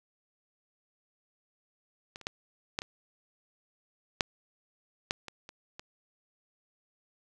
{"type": "clicks", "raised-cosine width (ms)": 0.2, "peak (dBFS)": [-25, -30, -15, -13, -22, -7, -11, -24, -28, -25], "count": 10, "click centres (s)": [2.159, 2.213, 2.269, 2.789, 2.819, 4.208, 5.109, 5.283, 5.491, 5.795], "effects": []}